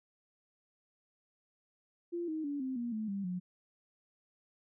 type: tone with pitch steps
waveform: sine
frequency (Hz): 344.7 / 314.3 / 286.5 / 261.2 / 238.2 / 217.1 / 197.98 / 180.5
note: F4 / D#4 / D4 / C4 / A#3 / A3 / G3 / F#3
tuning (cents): -23 / +18 / -43 / -3 / +38 / -23 / +17 / -43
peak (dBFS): -34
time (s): 2.12-3.4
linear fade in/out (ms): 20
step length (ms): 160
effects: none